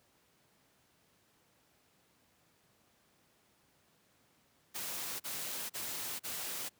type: noise bursts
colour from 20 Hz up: white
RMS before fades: -40 dBFS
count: 4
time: 4.74-6.694 s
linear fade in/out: 20 ms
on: 460 ms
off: 38 ms
effects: pink hiss -70 dBFS RMS until 6.79 s + high-pass 100 Hz 12 dB/octave